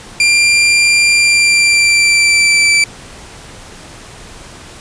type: tone with pitch glide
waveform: sawtooth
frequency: 2382 to 2328 Hz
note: D7 to D7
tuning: +24 to -16 cents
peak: -4 dBFS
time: 0.2-2.84 s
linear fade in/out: 2 ms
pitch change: -40 cents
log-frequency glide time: 1.13-2.71 s
effects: pink hiss -34 dBFS RMS until 4.8 s + resampled to 22050 Hz